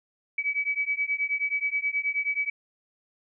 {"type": "beating tone pair", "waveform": "sine", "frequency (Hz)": [2279, 2288.4], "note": ["C#7", "D7"], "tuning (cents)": [47, -45], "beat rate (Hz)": 9.4, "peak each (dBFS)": -28, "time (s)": [0.38, 2.5], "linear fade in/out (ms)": 5, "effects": []}